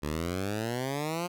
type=exponential sweep; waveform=10% pulse; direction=up; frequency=72.1 to 180 Hz; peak=-22 dBFS; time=0.02-1.28 s; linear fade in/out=20 ms; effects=none